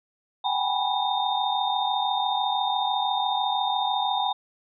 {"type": "tone cluster", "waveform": "sine", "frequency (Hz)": [756, 802, 836, 982, 3656], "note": ["F#5", "G5", "G#5", "B5", "A#7"], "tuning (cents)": [37, 39, 11, -10, -34], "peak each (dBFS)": -29, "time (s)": [0.44, 4.33], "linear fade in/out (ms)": 10, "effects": []}